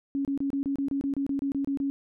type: tone bursts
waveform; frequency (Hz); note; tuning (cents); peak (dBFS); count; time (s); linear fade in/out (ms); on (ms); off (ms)
sine; 277.2; C#4; 0; -25; 14; 0.15-1.9; 0; 99; 28
effects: none